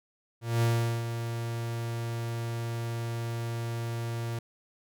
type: tone with ADSR envelope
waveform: 45% pulse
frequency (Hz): 116.54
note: A#2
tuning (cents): 0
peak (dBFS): -22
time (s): 0.41-4.39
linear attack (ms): 210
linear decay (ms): 410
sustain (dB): -9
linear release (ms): 4
effects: none